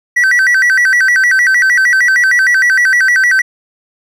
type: tone with vibrato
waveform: triangle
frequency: 1732 Hz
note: A6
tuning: 28 cents flat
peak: -5 dBFS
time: 0.16-3.42 s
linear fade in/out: 10 ms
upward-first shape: square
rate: 6.5 Hz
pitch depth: 200 cents each way
effects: none